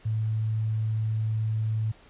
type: tone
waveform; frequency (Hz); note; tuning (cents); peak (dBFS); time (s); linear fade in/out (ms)
sine; 109.7; A2; -5; -24; 0.05-1.92; 10
effects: pink hiss -55 dBFS RMS until 2.09 s + resampled to 8000 Hz